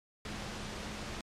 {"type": "tone in noise", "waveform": "sine", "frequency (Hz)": 210, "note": "G#3", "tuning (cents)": 19, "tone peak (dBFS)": -48, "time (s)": [0.25, 1.21], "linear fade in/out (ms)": 2, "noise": "pink", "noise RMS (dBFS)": -41, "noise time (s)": [0.25, 1.21], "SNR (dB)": -10, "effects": ["low-pass 6000 Hz 12 dB/octave", "MP3 64 kbps"]}